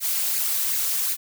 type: noise with flanger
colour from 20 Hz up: blue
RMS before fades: -24 dBFS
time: 0-1.17 s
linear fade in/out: 50 ms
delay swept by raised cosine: 0.43 to 4.53 ms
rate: 2.7 Hz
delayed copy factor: +0.6
effects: none